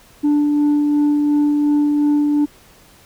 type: tone with tremolo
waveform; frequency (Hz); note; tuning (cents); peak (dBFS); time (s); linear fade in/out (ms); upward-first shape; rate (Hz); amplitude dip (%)
sine; 293.7; D4; 0; -9; 0.23-2.46; 20; sine; 2.8; 30
effects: tanh soft clip ceiling -11 dBFS + pink hiss -48 dBFS RMS until 3.05 s